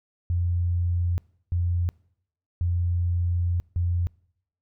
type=tone bursts at uneven times; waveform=sine; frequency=87.31 Hz; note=F2; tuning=in tune; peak=-21 dBFS; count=4; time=0.3-1.18 / 1.52-1.89 / 2.61-3.6 / 3.76-4.07 s; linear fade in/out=0 ms; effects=noise-tail reverb RT60 0.7 s tail -25 dB re dry